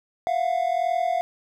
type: tone pair together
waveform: triangle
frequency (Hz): 678.2 / 720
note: E5 / F#5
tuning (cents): +49 / -47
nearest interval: minor second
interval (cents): 104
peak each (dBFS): -22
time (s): 0.27-1.21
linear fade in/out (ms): 0
effects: none